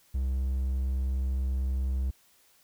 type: tone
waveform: triangle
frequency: 65.41 Hz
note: C2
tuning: in tune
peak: -24 dBFS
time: 0.14-2.11 s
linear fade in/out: 10 ms
effects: white hiss -63 dBFS RMS until 2.63 s